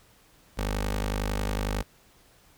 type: tone with notch filter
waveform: 15% pulse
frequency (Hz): 51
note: G#1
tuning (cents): -31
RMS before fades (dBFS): -29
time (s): 0.57-1.83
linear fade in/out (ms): 20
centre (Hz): 130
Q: 0.86
effects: pink hiss -59 dBFS RMS until 2.57 s